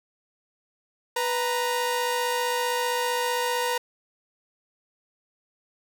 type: tone pair together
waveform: sawtooth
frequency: 493.4 / 931.4 Hz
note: B4 / A#5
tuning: -2 / -2 cents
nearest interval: major seventh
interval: 1100 cents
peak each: -23 / -23 dBFS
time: 1.16-3.78 s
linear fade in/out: 5 ms
effects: none